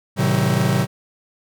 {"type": "chord", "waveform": "45% pulse", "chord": "A diminished seventh", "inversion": "none", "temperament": "just", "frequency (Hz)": [110, 132, 158.4, 190.08], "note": ["A2", "C3", "Eb3", "Gb3"], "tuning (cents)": [0, 16, 31, 47], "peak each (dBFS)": [-23, -20, -23, -21], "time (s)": [0.16, 0.87], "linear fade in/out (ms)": 50, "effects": []}